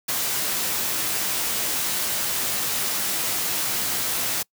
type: noise with comb filter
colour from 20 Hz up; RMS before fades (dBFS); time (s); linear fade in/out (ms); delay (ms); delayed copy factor
white; -25; 0.08-4.43; 10; 16; +0.5
effects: noise-tail reverb RT60 0.1 s tail -25 dB re dry + high-pass 80 Hz 12 dB/octave